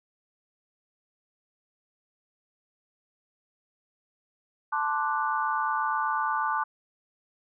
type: chord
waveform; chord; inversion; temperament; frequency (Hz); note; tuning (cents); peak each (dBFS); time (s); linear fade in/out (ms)
sine; D dominant seventh; second; equal; 880 / 1046.5 / 1174.7 / 1480; A5 / C6 / D6 / F#6; 0 / 0 / 0 / 0; -29 / -33 / -29 / -32; 4.72-6.64; 10
effects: none